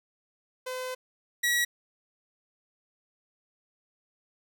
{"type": "tone pair in turn", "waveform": "sawtooth", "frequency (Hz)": [510, 1921.9], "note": ["C5", "B6"], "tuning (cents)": [-44, -48], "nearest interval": "octave + major seventh", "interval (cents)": 2296, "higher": "second", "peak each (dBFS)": [-29, -20], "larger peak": "second", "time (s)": [[0.66, 0.95], [1.43, 1.65]], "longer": "first", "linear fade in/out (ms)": 10, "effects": []}